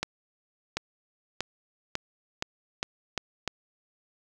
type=accelerating click train; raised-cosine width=0.2 ms; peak=-11 dBFS; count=8; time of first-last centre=0.03-3.477 s; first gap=740 ms; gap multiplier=0.86; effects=none